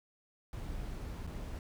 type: noise with dropouts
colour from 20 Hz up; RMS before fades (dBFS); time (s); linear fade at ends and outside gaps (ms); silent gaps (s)
brown; -41; 0.53-1.59; 1; 1.268-1.273
effects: none